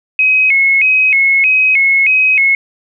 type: tone with vibrato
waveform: sine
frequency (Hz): 2349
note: D7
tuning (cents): 0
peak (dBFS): -7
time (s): 0.19-2.55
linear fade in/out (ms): 2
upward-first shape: square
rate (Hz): 1.6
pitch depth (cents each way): 130
effects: none